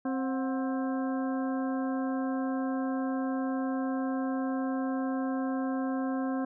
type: harmonic tone with a mistuned harmonic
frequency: 264.2 Hz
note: C4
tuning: 17 cents sharp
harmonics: 1 / 2 / 3 / 4 / 5 / 6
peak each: -29 / -38 / -39 / -42 / -47 / -46 dBFS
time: 0.05-6.45 s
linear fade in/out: 5 ms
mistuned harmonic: 3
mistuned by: -130 cents
effects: none